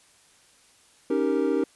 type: chord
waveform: triangle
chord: Eb dominant seventh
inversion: third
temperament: equal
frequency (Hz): 277.2 / 311.1 / 392 / 466.2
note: Db4 / Eb4 / G4 / Bb4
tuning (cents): 0 / 0 / 0 / 0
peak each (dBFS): -25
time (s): 1.1-1.64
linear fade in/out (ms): 5
effects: white hiss -58 dBFS RMS until 1.75 s + resampled to 24000 Hz